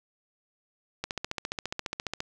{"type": "click train", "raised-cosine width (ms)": 0.2, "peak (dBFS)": -14, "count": 18, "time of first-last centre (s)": [1.04, 2.204], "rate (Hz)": 14.6, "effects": []}